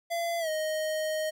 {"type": "tone with pitch glide", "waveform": "square", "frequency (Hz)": [680, 623.6], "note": ["F5", "D#5"], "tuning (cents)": [-46, 4], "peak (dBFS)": -29, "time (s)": [0.1, 1.31], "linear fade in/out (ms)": 20, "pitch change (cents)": -150, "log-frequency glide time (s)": [0.39, 0.49], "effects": []}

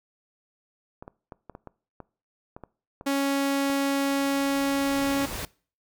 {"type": "clicks", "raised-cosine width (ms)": 1, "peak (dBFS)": -26, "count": 11, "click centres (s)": [1.025, 1.079, 1.322, 1.497, 1.551, 1.673, 2.003, 2.565, 2.637, 3.011, 3.7]}
{"type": "tone", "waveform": "sawtooth", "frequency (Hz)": 277.2, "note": "C#4", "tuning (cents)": 0, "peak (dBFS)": -19, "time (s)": [3.06, 5.26], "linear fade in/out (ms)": 10}
{"type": "noise with exponential growth", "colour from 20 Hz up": "pink", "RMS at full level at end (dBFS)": -32, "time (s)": [3.33, 5.45], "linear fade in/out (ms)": 1, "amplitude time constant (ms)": 460}
{"effects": ["noise-tail reverb RT60 0.4 s tail -22 dB re dry"]}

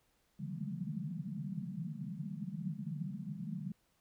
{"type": "band-pass noise", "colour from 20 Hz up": "pink", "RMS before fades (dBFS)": -41, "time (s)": [0.39, 3.72], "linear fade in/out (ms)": 2, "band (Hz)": [140, 220], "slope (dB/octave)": 96, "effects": ["pink hiss -75 dBFS RMS until 4 s"]}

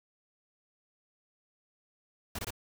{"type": "noise bursts", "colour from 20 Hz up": "pink", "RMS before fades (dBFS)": -37, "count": 3, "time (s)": [2.35, 2.506], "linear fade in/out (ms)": 5, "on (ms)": 38, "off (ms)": 21, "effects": []}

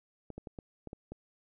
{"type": "clicks", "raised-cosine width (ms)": 2, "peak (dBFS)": -29, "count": 7, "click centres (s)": [0.303, 0.38, 0.472, 0.588, 0.873, 0.931, 1.12], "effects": []}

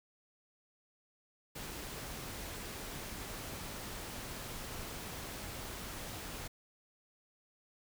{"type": "noise", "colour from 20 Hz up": "pink", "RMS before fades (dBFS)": -44, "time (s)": [1.55, 6.48], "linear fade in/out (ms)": 10, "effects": []}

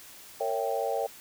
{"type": "chord", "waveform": "sine", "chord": "A# diminished seventh", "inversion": "none", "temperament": "equal with one note detuned", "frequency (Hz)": [458.9, 554.4, 659.3, 784], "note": ["A#4", "C#5", "E5", "G5"], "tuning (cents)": [-27, 0, 0, 0], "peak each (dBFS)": [-32, -32, -34, -32], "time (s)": [0.4, 1.07], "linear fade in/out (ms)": 10, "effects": ["white hiss -49 dBFS RMS until 1.2 s"]}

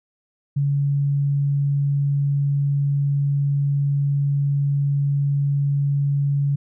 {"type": "tone", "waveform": "sine", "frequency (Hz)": 141.4, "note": "C#3", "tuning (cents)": 35, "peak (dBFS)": -17, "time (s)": [0.56, 6.56], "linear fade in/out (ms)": 10, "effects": []}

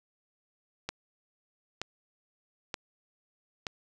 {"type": "click train", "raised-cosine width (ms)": 0.2, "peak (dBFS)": -16, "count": 4, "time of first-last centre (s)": [0.89, 3.668], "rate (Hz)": 1.08, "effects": []}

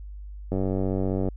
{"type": "click train", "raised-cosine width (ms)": 2, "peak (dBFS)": -14, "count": 74, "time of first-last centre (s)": [0.52, 1.287], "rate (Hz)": 95.2, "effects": ["added 50 Hz sine -36 dBFS peak until 1.36 s"]}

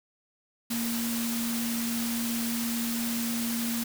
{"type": "tone in noise", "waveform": "sine", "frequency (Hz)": 233.1, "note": "A#3", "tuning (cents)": 0, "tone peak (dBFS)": -29, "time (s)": [0.7, 3.84], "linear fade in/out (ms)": 10, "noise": "white", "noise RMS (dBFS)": -34, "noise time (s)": [0.7, 3.84], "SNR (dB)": 2, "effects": []}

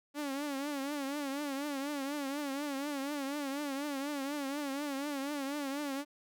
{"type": "tone with vibrato", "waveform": "sawtooth", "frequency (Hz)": 282.5, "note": "C#4", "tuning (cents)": 33, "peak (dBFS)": -31, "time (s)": [0.14, 6.05], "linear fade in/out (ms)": 50, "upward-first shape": "triangle", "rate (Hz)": 4.1, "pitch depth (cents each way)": 110, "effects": []}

